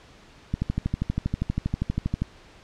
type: click train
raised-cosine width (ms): 5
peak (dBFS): -12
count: 22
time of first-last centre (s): 0.54-2.22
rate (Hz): 12.5
effects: pink hiss -51 dBFS RMS until 2.63 s + low-pass 5000 Hz 12 dB/octave